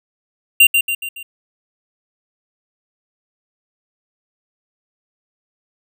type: tone with echo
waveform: square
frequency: 2777 Hz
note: F7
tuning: 10 cents flat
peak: -6 dBFS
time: 0.6-0.67 s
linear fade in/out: 5 ms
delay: 140 ms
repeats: 4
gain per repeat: -6 dB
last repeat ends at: 1.23 s
effects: none